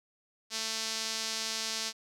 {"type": "tone with band-pass filter", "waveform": "sawtooth", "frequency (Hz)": 222.3, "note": "A3", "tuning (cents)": 18, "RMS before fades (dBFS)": -35, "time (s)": [0.5, 1.93], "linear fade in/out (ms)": 50, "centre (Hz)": 5200, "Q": 1.9, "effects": []}